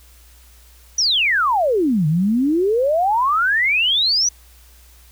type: exponential two-way sweep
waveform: sine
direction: down then up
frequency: 6040 to 146.83 to 6040 Hz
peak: -14 dBFS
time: 0.98-4.29 s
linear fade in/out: 5 ms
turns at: 2.07 s
effects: added 60 Hz sine -46 dBFS peak until 5.11 s + white hiss -51 dBFS RMS until 5.11 s